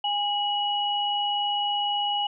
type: tone pair together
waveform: sine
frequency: 819 / 2919 Hz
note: G#5 / F#7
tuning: -24 / -24 cents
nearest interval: octave + minor seventh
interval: 2200 cents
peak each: -26 dBFS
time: 0.04-2.27 s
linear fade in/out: 5 ms
effects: none